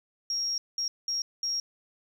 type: tone bursts at uneven times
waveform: sine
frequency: 5590 Hz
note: F8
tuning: 1 cent sharp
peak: -27 dBFS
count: 4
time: 0.3-0.58 / 0.78-0.88 / 1.08-1.22 / 1.43-1.6 s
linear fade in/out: 2 ms
effects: 9-bit